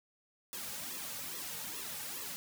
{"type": "noise with flanger", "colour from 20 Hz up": "white", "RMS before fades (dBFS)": -42, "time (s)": [0.53, 2.36], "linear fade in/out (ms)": 0, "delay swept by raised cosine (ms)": [1.3, 3], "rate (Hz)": 2.4, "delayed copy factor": -0.95, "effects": []}